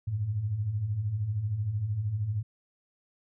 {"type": "beating tone pair", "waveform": "sine", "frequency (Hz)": [94.8, 107.8], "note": ["F#2", "A2"], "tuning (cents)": [43, -35], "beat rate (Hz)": 13, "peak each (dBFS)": [-36, -28], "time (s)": [0.07, 2.43], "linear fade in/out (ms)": 10, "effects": []}